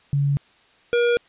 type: tone pair in turn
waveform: sine / square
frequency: 141.4 / 477 Hz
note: C#3 / A#4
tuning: +35 / +40 cents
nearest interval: octave + major sixth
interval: 2105 cents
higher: second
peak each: -17 dBFS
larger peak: neither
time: 0.13-0.37 / 0.93-1.17 s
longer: neither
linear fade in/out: 0 ms
effects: white hiss -56 dBFS RMS until 1.28 s + resampled to 8000 Hz